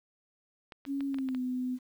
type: clicks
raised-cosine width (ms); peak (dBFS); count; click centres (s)
0.3; -29; 7; 0.722 / 0.852 / 1.007 / 1.144 / 1.186 / 1.288 / 1.348
type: tone with pitch glide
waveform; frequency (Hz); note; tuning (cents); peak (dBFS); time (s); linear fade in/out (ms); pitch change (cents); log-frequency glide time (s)
sine; 277.2 to 252.7; C#4 to B3; 0 to +40; -30; 0.86-1.79; 50; -160; 1.07-1.4
effects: 10-bit